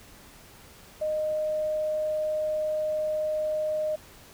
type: tone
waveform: sine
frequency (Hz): 616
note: D#5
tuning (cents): -17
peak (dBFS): -25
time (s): 1.01-3.96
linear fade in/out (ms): 10
effects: pink hiss -51 dBFS RMS until 4.33 s